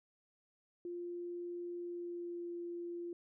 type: tone with pitch glide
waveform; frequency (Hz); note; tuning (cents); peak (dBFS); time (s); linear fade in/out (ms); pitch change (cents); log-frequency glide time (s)
sine; 349.2 to 345.6; F4 to F4; 0 to -18; -40; 0.85-3.13; 2; -18; 1.76-2.54
effects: none